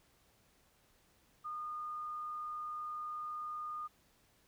sine tone, 1222 Hz, D#6, 32 cents flat, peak -39 dBFS, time 1.44-3.88 s, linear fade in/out 20 ms, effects pink hiss -70 dBFS RMS until 4.47 s

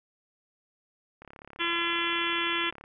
click train, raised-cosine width 0.5 ms, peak -31 dBFS, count 58, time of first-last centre 1.22-2.839 s, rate 35.2 Hz
harmonic tone, 340.1 Hz, F4, 46 cents flat, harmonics 1 / 3 / 4 / 5 / 6 / 7 / 8 / 9 / 10, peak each -35 / -35 / -35 / -35 / -35 / -35 / -35 / -35 / -35 dBFS, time 1.59-2.71 s, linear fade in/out 20 ms
effects none

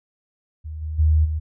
sine tone with level steps, 77.78 Hz, D#2, in tune, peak -29 / -25 / -13 / -21 dBFS, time 0.64-1.4 s, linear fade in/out 20 ms, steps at 0.81 / 0.98 / 1.24 s, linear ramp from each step 20 ms, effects none

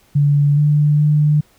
sine tone with pitch steps, 144.3 / 148.3 / 149.7 Hz, D3 / D3 / D3, -30 / +17 / +33 cents, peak -10 dBFS, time 0.15-1.41 s, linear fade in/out 10 ms, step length 420 ms, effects pink hiss -54 dBFS RMS until 1.58 s

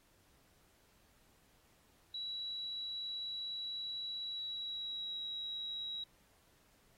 sine tone with pitch glide, 3912 to 3863 Hz, B7 to B7, -17 to -39 cents, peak -39 dBFS, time 2.14-6.04 s, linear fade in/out 5 ms, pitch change -22 cents, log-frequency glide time 4.19-5.23 s, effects pink hiss -70 dBFS RMS until 6.97 s + AAC 48 kbps

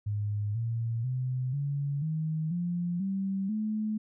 sine tone with pitch steps, 103.83 / 115.21 / 127.83 / 141.84 / 157.38 / 174.62 / 193.75 / 215 Hz, G#2 / A#2 / C3 / C#3 / D#3 / F3 / G3 / A3, 0 / -20 / -40 / +40 / +20 / 0 / -20 / -40 cents, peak -28 dBFS, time 0.06-3.98 s, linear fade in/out 10 ms, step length 490 ms, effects none

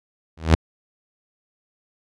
sawtooth tone with exponential growth, 80.1 Hz, E2, 49 cents flat, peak -5 dBFS, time 0.37-0.55 s, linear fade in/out 5 ms, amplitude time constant 39 ms, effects low-pass 6000 Hz 12 dB/octave

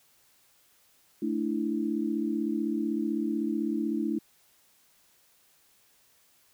sine chord, A suspended fourth, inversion none, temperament equal, 220 / 293.7 / 329.6 Hz, A3 / D4 / E4, 0 / 0 / 0 cents, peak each -31 dBFS, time 1.22-4.19 s, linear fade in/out 5 ms, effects white hiss -64 dBFS RMS until 6.53 s

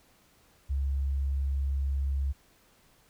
sine tone, 68.6 Hz, C#2, 17 cents flat, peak -26 dBFS, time 0.69-2.33 s, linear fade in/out 20 ms, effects pink hiss -63 dBFS RMS until 3.09 s

